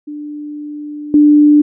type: tone with level steps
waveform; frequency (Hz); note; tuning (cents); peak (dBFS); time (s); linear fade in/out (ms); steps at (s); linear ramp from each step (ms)
sine; 296.3; D4; +15; -23 / -4; 0.07-1.62; 10; 1.14; 2
effects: none